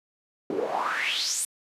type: noise with band-pass filter sweep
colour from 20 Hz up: pink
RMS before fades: -28 dBFS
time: 0.5-1.45 s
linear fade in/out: 2 ms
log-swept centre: 320 to 9600 Hz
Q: 5.3
effects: high-pass 200 Hz 12 dB/octave + resampled to 32000 Hz